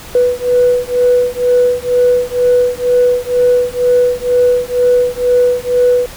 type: beating tone pair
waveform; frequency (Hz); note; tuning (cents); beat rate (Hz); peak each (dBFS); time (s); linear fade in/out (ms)
sine; 492 / 494.1; B4 / B4; -7 / +1; 2.1; -11; 0.15-6.06; 2
effects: tanh soft clip ceiling -2 dBFS + pink hiss -32 dBFS RMS until 6.16 s